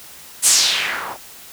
blue noise with low-pass filter sweep, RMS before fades -17 dBFS, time 0.42-1.18 s, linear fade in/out 50 ms, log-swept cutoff 10000 to 730 Hz, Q 2.5, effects white hiss -40 dBFS RMS until 1.52 s

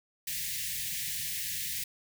white band-stop noise, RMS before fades -35 dBFS, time 0.27-1.84 s, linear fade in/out 5 ms, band 190 to 1700 Hz, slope 96 dB/octave, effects none

